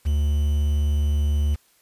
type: tone with quantisation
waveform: triangle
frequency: 73.42 Hz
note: D2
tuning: in tune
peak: -16 dBFS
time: 0.05-1.56 s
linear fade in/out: 20 ms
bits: 7
effects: white hiss -60 dBFS RMS until 1.81 s + resampled to 32000 Hz